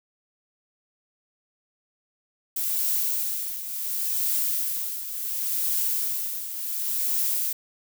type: noise with tremolo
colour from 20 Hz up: violet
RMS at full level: -24 dBFS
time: 2.56-7.53 s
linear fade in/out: 5 ms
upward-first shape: triangle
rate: 0.7 Hz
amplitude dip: 70%
effects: none